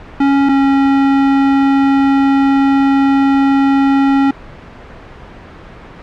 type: tone pair in turn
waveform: square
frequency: 277.2 / 274.2 Hz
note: C#4 / C#4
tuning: 0 / -19 cents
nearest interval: unison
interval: 19 cents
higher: first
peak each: -9 dBFS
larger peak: neither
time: 0.2-0.49 / 0.49-4.31 s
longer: second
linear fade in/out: 5 ms
effects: pink hiss -34 dBFS RMS until 6.02 s + low-pass 2000 Hz 12 dB/octave